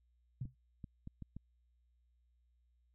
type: tone with exponential decay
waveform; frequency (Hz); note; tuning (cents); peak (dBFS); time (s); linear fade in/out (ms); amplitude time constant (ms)
sine; 127.5; C3; -44; -34; 0.41-0.55; 5; 29
type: clicks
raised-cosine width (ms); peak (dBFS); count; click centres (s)
5; -34; 5; 0.454 / 0.842 / 1.074 / 1.223 / 1.366
effects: added 60 Hz sine -70 dBFS peak until 2.94 s